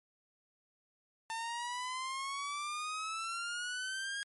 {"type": "exponential sweep", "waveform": "sawtooth", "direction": "up", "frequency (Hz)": [896, 1641], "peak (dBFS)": -33, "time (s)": [1.3, 4.23], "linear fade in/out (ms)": 0, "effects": ["MP3 48 kbps"]}